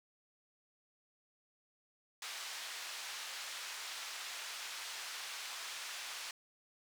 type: band-pass noise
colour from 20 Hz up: white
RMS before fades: -45 dBFS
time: 2.22-6.31 s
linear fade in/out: 2 ms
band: 940 to 5300 Hz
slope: 12 dB/octave
effects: none